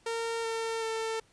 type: tone with pitch steps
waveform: sawtooth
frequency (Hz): 458.7 / 452.9 / 447.2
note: A#4 / A#4 / A4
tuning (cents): -28 / -50 / +28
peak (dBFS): -27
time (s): 0.06-1.2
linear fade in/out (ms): 5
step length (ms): 380
effects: pink hiss -64 dBFS RMS until 1.32 s + resampled to 22050 Hz